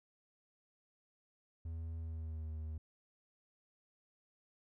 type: tone with pitch glide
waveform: triangle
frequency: 81.7 to 78.37 Hz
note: E2 to D#2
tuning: -15 to +13 cents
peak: -38 dBFS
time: 1.65-2.78 s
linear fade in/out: 5 ms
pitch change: -72 cents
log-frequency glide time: 1.97-2.52 s
effects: none